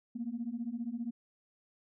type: beating tone pair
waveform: sine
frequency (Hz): 226.7 / 241.7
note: A#3 / B3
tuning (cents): -48 / -37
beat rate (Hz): 15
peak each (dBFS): -38 / -37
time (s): 0.15-1.11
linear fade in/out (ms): 10
effects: tanh soft clip ceiling -27 dBFS